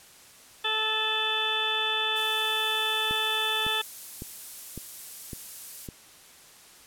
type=harmonic tone; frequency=436.5 Hz; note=A4; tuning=14 cents flat; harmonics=1 / 2 / 3 / 4 / 6 / 7 / 8; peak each=-37 / -34 / -35 / -33 / -33 / -35 / -28 dBFS; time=0.64-3.82 s; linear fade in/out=10 ms
type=noise; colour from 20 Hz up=violet; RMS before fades=-37 dBFS; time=2.15-5.88 s; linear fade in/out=20 ms
type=click train; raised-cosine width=3 ms; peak=-24 dBFS; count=6; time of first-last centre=3.11-5.888 s; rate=1.8 Hz
effects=white hiss -52 dBFS RMS until 6.86 s + low-pass 12000 Hz 12 dB/octave